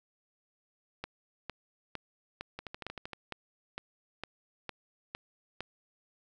two click trains, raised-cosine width 0.3 ms, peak -24 / -21 dBFS, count 8 / 11, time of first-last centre 2.59-3.133 / 1.04-5.606 s, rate 12.9 / 2.19 Hz, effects none

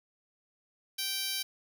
10% pulse tone with high-pass filter, 780 Hz, G5, 9 cents flat, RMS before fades -34 dBFS, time 0.98-1.43 s, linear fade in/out 10 ms, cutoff 3800 Hz, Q 0.73, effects 9-bit

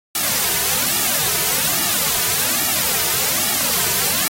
white noise with flanger, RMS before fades -19 dBFS, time 0.15-4.28 s, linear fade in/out 2 ms, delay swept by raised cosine 1.9 to 3.7 ms, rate 1.2 Hz, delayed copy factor -0.9, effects AAC 48 kbps

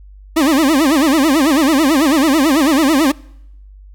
40% pulse tone with vibrato, 293.7 Hz, D4, in tune, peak -9 dBFS, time 0.36-3.12 s, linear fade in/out 10 ms, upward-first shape sine, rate 9.1 Hz, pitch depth 210 cents each way, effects noise-tail reverb RT60 0.8 s tail -25 dB re dry + added 49 Hz sine -36 dBFS peak until 3.94 s

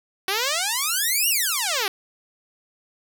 5% pulse exponential two-way sweep, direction up then down, 370 to 2944 to 370 Hz, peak -10 dBFS, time 0.28-1.88 s, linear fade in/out 2 ms, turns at 1.29 s, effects none

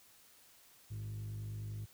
sine tone with frequency modulation, 106.4 Hz, G#2, 42 cents sharp, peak -37 dBFS, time 0.9-1.86 s, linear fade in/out 20 ms, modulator 50 Hz, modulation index 0.49, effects tanh soft clip ceiling -39 dBFS + white hiss -63 dBFS RMS until 1.93 s

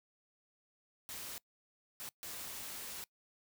white noise bursts at uneven times, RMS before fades -45 dBFS, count 3, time 1.09-1.38 / 2-2.09 / 2.23-3.04 s, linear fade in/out 0 ms, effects noise-tail reverb RT60 0.1 s tail -23 dB re dry

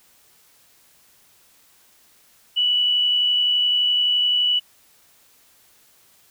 sine tone with amplitude modulation, 2954 Hz, F#7, 3 cents flat, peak -15 dBFS, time 2.56-4.6 s, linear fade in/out 20 ms, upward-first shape sine, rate 71.7 Hz, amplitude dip 25%, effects white hiss -56 dBFS RMS until 6.3 s

